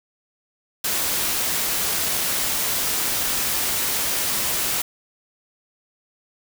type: noise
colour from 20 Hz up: white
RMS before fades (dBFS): -23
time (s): 0.84-4.82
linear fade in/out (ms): 5
effects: none